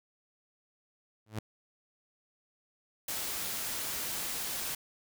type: tone with exponential growth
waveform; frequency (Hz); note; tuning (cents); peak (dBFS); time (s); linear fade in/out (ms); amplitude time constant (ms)
sawtooth; 108.1; A2; -30; -27; 1.26-1.39; 5; 28
type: noise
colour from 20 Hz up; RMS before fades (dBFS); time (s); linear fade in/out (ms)
white; -36; 3.08-4.75; 5
effects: none